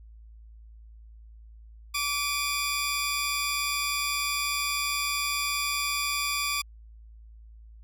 15% pulse tone pair together, 1152.6 / 2445 Hz, D6 / D#7, -33 / -31 cents, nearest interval octave + minor second, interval 1302 cents, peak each -23 dBFS, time 1.94-6.62 s, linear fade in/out 10 ms, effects added 55 Hz sine -46 dBFS peak until 7.83 s

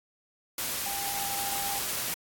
sine tone in noise, 798 Hz, G5, 31 cents sharp, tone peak -36 dBFS, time 0.86-1.79 s, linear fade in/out 2 ms, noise white, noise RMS -32 dBFS, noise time 0.58-2.14 s, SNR -7 dB, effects AAC 64 kbps

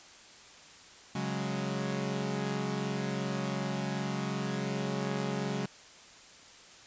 sawtooth chord, C# suspended fourth, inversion none, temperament equal, 138.59 / 185 / 207.7 Hz, C#3 / F#3 / G#3, 0 / 0 / 0 cents, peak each -32 dBFS, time 1.15-5.66 s, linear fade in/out 5 ms, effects white hiss -53 dBFS RMS until 6.86 s + resampled to 16000 Hz

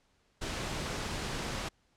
pink noise, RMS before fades -36 dBFS, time 0.41-1.69 s, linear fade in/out 10 ms, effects pink hiss -71 dBFS RMS until 1.96 s + low-pass 7000 Hz 12 dB/octave

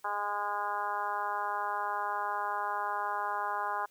harmonic tone, 205.3 Hz, G#3, 20 cents flat, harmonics 2 / 3 / 4 / 5 / 6 / 7 / 8, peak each -46 / -44 / -35 / -35 / -39 / -40 / -44 dBFS, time 0.04-3.86 s, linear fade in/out 10 ms, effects white hiss -66 dBFS RMS until 3.9 s

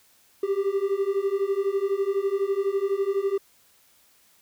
triangle beating tone pair, 387.5 / 399.5 Hz, G4 / G4, -20 / +33 cents, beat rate 12 Hz, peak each -24 / -23 dBFS, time 0.43-3.38 s, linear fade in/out 5 ms, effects white hiss -60 dBFS RMS until 4.41 s

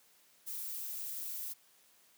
violet noise, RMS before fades -41 dBFS, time 0.46-1.54 s, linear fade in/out 20 ms, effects white hiss -66 dBFS RMS until 2.17 s + high-pass 150 Hz 12 dB/octave

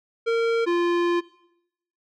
square tone pair in turn, 460 / 346.5 Hz, A#4 / F4, -23 / -14 cents, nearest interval perfect fourth, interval 491 cents, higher first, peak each -20 dBFS, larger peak neither, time 0.26-0.66 / 0.66-1.21 s, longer second, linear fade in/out 20 ms, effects noise-tail reverb RT60 0.8 s tail -20 dB re dry + low-pass 3000 Hz 12 dB/octave

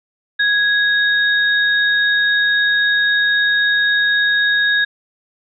sine tone pair together, 1661.2 / 3735 Hz, G#6 / A#7, 0 / +3 cents, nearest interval octave + major second, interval 1403 cents, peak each -13 / -20 dBFS, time 0.39-4.85 s, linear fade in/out 10 ms, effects none

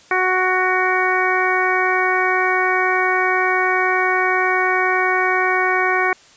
harmonic tone with a mistuned harmonic, 370 Hz, F#4, in tune, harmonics 1 / 2 / 3 / 4 / 5 / 6, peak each -22 / -22 / -22 / -22 / -22 / -22 dBFS, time 0.11-6.13 s, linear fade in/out 2 ms, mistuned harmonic 6, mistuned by +24 cents, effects white hiss -48 dBFS RMS until 6.36 s + resampled to 16000 Hz

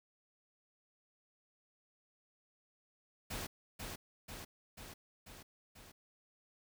pink noise with echo, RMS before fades -42 dBFS, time 3.3-3.47 s, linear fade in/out 10 ms, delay 490 ms, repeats 5, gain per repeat -3 dB, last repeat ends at 5.92 s, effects none

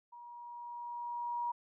sine tone with level ramp, 955 Hz, A#5, 42 cents sharp, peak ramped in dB -49 to -32 dBFS, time 0.12-1.52 s, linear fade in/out 10 ms, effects none

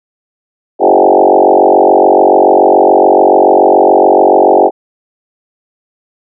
sine tone with frequency modulation, 582 Hz, D5, 16 cents flat, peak -3 dBFS, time 0.79-4.71 s, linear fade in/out 50 ms, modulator 47 Hz, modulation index 5.3, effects none

